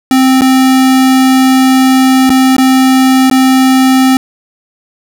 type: tone with dropouts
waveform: square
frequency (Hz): 261.6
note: C4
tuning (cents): 0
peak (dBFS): -5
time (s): 0.11-4.17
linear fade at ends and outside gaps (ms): 1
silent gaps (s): 0.41-0.418 / 2.295-2.302 / 2.566-2.582 / 3.299-3.312
effects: none